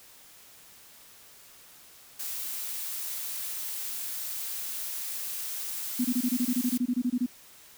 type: noise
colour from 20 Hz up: blue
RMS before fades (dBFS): -35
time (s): 2.19-6.78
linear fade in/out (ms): 10
type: tone bursts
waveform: sine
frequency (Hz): 246.9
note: B3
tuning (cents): 0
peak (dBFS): -23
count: 16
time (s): 5.99-7.263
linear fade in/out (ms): 10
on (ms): 58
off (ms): 23
effects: white hiss -53 dBFS RMS until 7.77 s